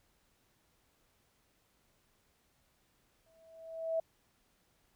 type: tone with exponential growth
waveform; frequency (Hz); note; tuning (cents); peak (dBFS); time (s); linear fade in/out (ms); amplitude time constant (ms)
sine; 652; E5; -19; -28; 3.26-4; 5; 160
effects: pink hiss -73 dBFS RMS until 4.95 s